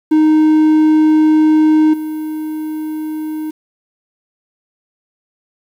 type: tone with level steps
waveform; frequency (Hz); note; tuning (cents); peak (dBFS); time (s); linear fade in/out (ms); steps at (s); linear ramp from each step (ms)
triangle; 310.3; D#4; -5; -5 / -17; 0.11-3.51; 10; 1.93; 10
effects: 7-bit